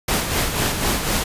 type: noise with tremolo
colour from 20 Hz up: pink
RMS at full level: -19 dBFS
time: 0.08-1.24 s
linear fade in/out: 5 ms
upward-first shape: sine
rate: 4 Hz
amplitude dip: 50%
effects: resampled to 32000 Hz